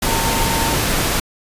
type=tone in noise; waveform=sine; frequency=910 Hz; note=A#5; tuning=42 cents flat; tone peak=-23 dBFS; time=0.06-0.75 s; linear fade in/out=5 ms; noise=pink; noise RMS=-18 dBFS; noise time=0.02-1.2 s; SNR=-8 dB; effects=resampled to 32000 Hz